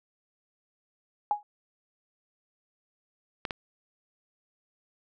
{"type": "tone with exponential decay", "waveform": "sine", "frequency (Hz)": 830.6, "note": "G#5", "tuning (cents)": 0, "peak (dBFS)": -19, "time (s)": [1.31, 1.43], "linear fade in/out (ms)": 1, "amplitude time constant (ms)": 26}
{"type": "clicks", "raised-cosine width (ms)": 0.3, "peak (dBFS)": [-15, -16], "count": 2, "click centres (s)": [3.452, 3.508]}
{"effects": []}